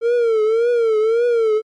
triangle tone with vibrato, 455.4 Hz, A#4, 40 cents flat, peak -11 dBFS, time 0.01-1.62 s, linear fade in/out 50 ms, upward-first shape triangle, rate 1.8 Hz, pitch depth 120 cents each way, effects MP3 48 kbps

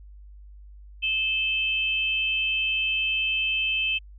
sine tone pair together, 2609 / 3105 Hz, E7 / G7, -18 / -17 cents, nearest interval minor third, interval 301 cents, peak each -24 / -27 dBFS, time 1.02-3.99 s, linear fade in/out 20 ms, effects added 50 Hz sine -43 dBFS peak until 4.18 s

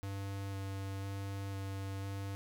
square tone with vibrato, 98 Hz, G2, in tune, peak -39 dBFS, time 0.03-2.35 s, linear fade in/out 0 ms, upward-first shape square, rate 1 Hz, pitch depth 9 cents each way, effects none

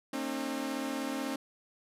sawtooth tone cluster, 226 / 268.3 / 304.3 Hz, A3 / C4 / D#4, +47 / +44 / -38 cents, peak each -37 / -31 / -35 dBFS, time 0.13-1.36 s, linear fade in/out 5 ms, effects resampled to 32000 Hz

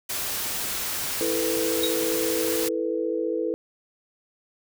white noise, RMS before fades -29 dBFS, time 0.09-2.69 s, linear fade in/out 10 ms
sine chord, E suspended fourth, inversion none, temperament just, 329.6 / 439.5 / 494.4 Hz, E4 / A4 / B4, 0 / -2 / +2 cents, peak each -28 dBFS, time 1.21-3.54 s, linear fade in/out 0 ms
sine tone with exponential decay, 3794 Hz, A#7, 30 cents sharp, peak -21 dBFS, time 1.83-1.98 s, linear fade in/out 5 ms, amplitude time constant 32 ms
effects none

